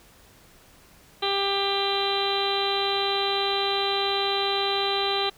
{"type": "harmonic tone", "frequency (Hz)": 396.2, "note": "G4", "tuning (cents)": 18, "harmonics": [1, 2, 3, 4, 5, 6, 7, 8, 9, 10], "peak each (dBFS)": [-28, -29, -32, -39, -39, -37, -37, -31, -35, -29], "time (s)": [1.22, 5.3], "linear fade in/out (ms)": 10, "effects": ["pink hiss -54 dBFS RMS until 5.37 s"]}